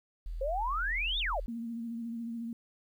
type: tone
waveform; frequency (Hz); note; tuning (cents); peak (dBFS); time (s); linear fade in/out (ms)
sine; 41.2; E1; 0; -35; 0.26-1.46; 0
type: exponential two-way sweep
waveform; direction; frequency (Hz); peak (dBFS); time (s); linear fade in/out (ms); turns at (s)
sine; up then down; 514 to 3729 to 514; -30; 0.41-1.4; 5; 1.19
type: tone with vibrato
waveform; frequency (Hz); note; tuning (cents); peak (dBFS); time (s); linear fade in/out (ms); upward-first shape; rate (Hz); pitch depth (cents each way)
sine; 231.7; A#3; -10; -35; 1.48-2.53; 2; sine; 14; 33
effects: 11-bit